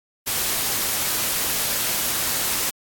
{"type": "noise", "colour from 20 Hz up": "white", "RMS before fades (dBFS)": -23, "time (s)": [0.26, 2.71], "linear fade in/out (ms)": 20, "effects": ["AAC 64 kbps"]}